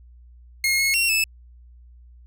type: tone with pitch steps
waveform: sawtooth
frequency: 2151 / 2174 / 2735 / 2617 Hz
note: C7 / C#7 / F7 / E7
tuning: +47 / -34 / -37 / -13 cents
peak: -15 dBFS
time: 0.64-1.24 s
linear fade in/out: 2 ms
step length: 150 ms
effects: added 60 Hz sine -45 dBFS peak until 2.26 s